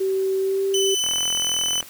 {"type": "tone with pitch glide", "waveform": "sine", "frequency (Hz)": [383.2, 389.9], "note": ["G4", "G4"], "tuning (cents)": [-39, -9], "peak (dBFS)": -19, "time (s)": [0, 0.95], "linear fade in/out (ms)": 10, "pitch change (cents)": 30, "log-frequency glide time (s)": [0.39, 0.63]}
{"type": "tone", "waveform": "25% pulse", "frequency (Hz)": 3008, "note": "F#7", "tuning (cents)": 28, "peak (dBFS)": -17, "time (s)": [0.74, 1.81], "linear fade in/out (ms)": 2}
{"type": "click train", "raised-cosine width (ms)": 0.5, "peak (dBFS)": -19, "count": 34, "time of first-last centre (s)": [1.04, 1.828], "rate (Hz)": 41.9}
{"effects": ["white hiss -43 dBFS RMS until 1.89 s"]}